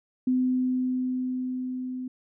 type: tone with level ramp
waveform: sine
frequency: 254.6 Hz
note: C4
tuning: 47 cents flat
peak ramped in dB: -20 to -31 dBFS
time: 0.27-2.08 s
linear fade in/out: 5 ms
effects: none